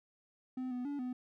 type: tone with pitch steps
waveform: triangle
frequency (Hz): 256 / 248 / 286.3 / 250.8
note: C4 / B3 / D4 / B3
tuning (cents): -38 / +7 / -44 / +27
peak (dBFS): -34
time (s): 0.57-1.13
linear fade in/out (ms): 5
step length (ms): 140
effects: none